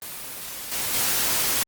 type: noise with level steps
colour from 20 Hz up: white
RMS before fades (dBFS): -35 / -27 / -23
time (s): 0.02-1.63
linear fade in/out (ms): 0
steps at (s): 0.72 / 0.94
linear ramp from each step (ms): 2
effects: Opus 24 kbps